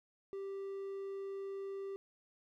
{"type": "tone", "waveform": "triangle", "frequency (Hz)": 392, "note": "G4", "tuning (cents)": 0, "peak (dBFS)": -38, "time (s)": [0.33, 1.96], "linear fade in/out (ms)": 0, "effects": []}